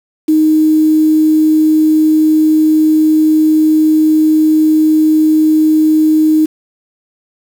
sine tone with quantisation, 311.1 Hz, D#4, in tune, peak -6 dBFS, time 0.28-6.46 s, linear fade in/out 10 ms, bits 5, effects none

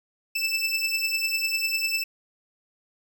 25% pulse beating tone pair, 2637 / 2647 Hz, E7 / E7, 0 / +7 cents, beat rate 10 Hz, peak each -23 dBFS, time 0.35-2.04 s, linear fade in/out 10 ms, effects none

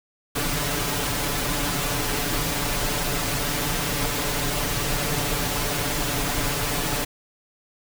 pink noise with comb filter, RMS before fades -25 dBFS, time 0.35-7.05 s, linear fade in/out 10 ms, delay 6.9 ms, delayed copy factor +1, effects none

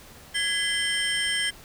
sine tone cluster, 1662 / 2026 / 3133 / 5330 / 8680 Hz, G#6 / B6 / G7 / E8 / C#9, +1 / +44 / -2 / +18 / -37 cents, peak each -29 / -29 / -26 / -33 / -32 dBFS, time 0.34-1.51 s, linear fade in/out 20 ms, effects tanh soft clip ceiling -16 dBFS + pink hiss -48 dBFS RMS until 1.64 s

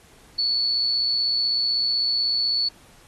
sine tone with amplitude modulation, 4435 Hz, C#8, in tune, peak -18 dBFS, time 0.38-2.69 s, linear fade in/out 10 ms, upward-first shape sine, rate 116 Hz, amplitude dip 35%, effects pink hiss -53 dBFS RMS until 3.07 s + AAC 32 kbps

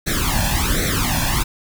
pink noise with flanger, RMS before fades -19 dBFS, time 0.06-1.44 s, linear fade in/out 20 ms, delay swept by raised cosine 0.5 to 1.2 ms, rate 1.3 Hz, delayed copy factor +0.95, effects none

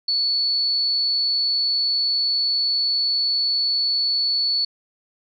sine tone, 4435 Hz, C#8, in tune, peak -18 dBFS, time 0.08-4.65 s, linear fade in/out 5 ms, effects none

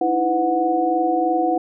sine tone cluster, 306.3 / 329.3 / 503 / 734 Hz, D#4 / E4 / B4 / F#5, -27 / -2 / +32 / -14 cents, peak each -27 / -21 / -25 / -19 dBFS, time 0.01-1.58 s, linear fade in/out 5 ms, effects none

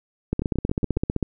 two click trains, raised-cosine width 3 ms, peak -9 / -14 dBFS, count 15 / 5, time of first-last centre 0.33-1.227 / 0.42-0.969 s, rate 15.6 / 7.29 Hz, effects none

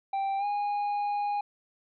triangle tone with pitch glide, 784 to 821.1 Hz, G5 to G#5, 0 to -20 cents, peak -25 dBFS, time 0.13-1.41 s, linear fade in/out 5 ms, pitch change +80 cents, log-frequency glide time 0.38-0.45 s, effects resampled to 11025 Hz

